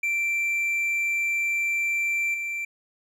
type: tone with level steps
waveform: triangle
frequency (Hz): 2349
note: D7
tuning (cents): 0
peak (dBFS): -21 / -26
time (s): 0.03-2.65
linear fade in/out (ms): 5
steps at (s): 2.34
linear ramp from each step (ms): 2
effects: none